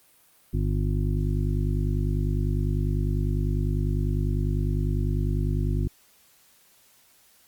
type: harmonic tone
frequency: 50 Hz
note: G1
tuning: 35 cents sharp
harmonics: 1 / 2 / 3 / 5 / 6 / 7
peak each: -25 / -27 / -29 / -34 / -44 / -37 dBFS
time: 0.53-5.88 s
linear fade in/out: 10 ms
effects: white hiss -59 dBFS RMS until 7.47 s + Opus 32 kbps